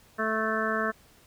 harmonic tone, 219.4 Hz, A3, 5 cents flat, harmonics 1 / 2 / 3 / 5 / 6 / 7 / 8, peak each -33 / -33 / -33 / -33 / -33 / -33 / -33 dBFS, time 0.18-0.92 s, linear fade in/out 20 ms, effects pink hiss -58 dBFS RMS until 1.26 s

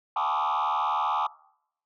sine tone with frequency modulation, 1014 Hz, B5, 45 cents sharp, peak -21 dBFS, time 0.16-1.27 s, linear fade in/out 5 ms, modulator 76.1 Hz, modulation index 3.2, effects noise-tail reverb RT60 0.7 s tail -22 dB re dry + tanh soft clip ceiling -23 dBFS

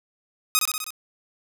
5% pulse tone with echo, 1256 Hz, D#6, 16 cents sharp, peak -5 dBFS, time 0.55-0.59 s, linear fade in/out 0 ms, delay 63 ms, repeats 5, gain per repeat -3 dB, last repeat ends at 0.905 s, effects none

